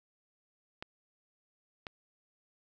clicks, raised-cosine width 0.3 ms, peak -24 dBFS, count 2, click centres 0.825 / 1.868 s, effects none

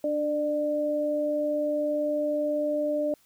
sine tone pair together, 295.4 / 597 Hz, D4 / D5, +10 / +28 cents, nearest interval octave, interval 1218 cents, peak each -30 / -25 dBFS, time 0.04-3.14 s, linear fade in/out 2 ms, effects white hiss -63 dBFS RMS until 3.25 s

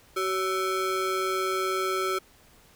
square ring-modulated tone, 470 Hz, A#4, 14 cents sharp, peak -23 dBFS, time 0.16-2.19 s, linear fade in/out 10 ms, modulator 848 Hz, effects pink hiss -57 dBFS RMS until 2.75 s

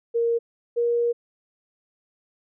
sine tone pair in turn, 466.2 / 473.3 Hz, A#4 / A#4, 0 / +26 cents, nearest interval unison, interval 26 cents, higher second, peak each -19 dBFS, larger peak neither, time 0.14-0.39 / 0.76-1.13 s, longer second, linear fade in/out 20 ms, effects none

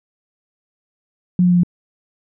sine tone with pitch steps, 179.9 / 178.35 / 176.81 / 175.28 Hz, F#3 / F3 / F3 / F3, -48 / +37 / +22 / +7 cents, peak -10 dBFS, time 1.39-1.634 s, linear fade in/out 2 ms, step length 61 ms, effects none

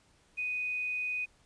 sine tone with quantisation, 2489 Hz, D#7, in tune, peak -31 dBFS, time 0.37-1.26 s, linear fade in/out 20 ms, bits 10, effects pink hiss -66 dBFS RMS until 1.45 s + resampled to 22050 Hz

